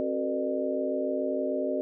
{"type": "tone cluster", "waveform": "sine", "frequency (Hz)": [267.4, 375.8, 446.3, 493, 603], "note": ["C4", "F#4", "A4", "B4", "D5"], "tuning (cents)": [38, 27, 25, -3, 46], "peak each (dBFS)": [-32, -33, -36, -36, -30], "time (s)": [0, 1.81], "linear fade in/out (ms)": 0, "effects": []}